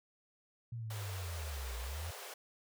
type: linear two-way sweep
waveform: sine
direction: down then up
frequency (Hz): 119.4 to 57.8 to 87.8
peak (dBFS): -39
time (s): 0.72-2.11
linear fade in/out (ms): 5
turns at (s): 1.78
type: high-pass noise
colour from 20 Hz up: pink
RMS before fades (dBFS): -48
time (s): 0.9-2.34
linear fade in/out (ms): 5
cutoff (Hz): 400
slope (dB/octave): 48
effects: none